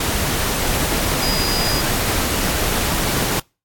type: tone in noise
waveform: sine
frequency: 4916 Hz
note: D#8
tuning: 22 cents flat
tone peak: -22 dBFS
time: 1.22-1.81 s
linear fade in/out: 5 ms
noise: pink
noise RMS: -20 dBFS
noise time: 0-3.4 s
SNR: -5 dB
effects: noise-tail reverb RT60 0.3 s tail -26 dB re dry + AAC 64 kbps